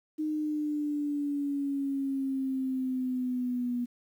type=exponential sweep; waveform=sine; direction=down; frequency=309.2 to 242 Hz; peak=-28 dBFS; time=0.18-3.86 s; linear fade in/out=20 ms; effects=10-bit